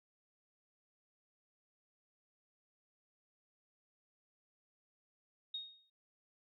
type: tone with exponential decay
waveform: sine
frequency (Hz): 3729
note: A#7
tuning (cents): 0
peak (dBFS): -37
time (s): 5.54-5.9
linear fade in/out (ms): 5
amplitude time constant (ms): 78
effects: none